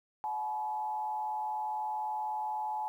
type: tone with frequency modulation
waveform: sine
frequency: 856 Hz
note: A5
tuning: 48 cents flat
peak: -32 dBFS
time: 0.24-2.88 s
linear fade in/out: 0 ms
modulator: 123 Hz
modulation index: 0.6
effects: 11-bit